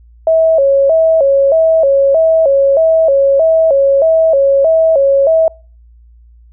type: tone with vibrato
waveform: sine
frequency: 597 Hz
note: D5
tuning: 28 cents sharp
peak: -6 dBFS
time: 0.27-5.48 s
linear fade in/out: 2 ms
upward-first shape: square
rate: 1.6 Hz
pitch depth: 140 cents each way
effects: noise-tail reverb RT60 0.4 s tail -26 dB re dry + added 58 Hz sine -39 dBFS peak until 6.52 s